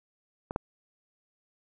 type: clicks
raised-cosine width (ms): 1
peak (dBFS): -20 / -14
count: 2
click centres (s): 0.509 / 0.561
effects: none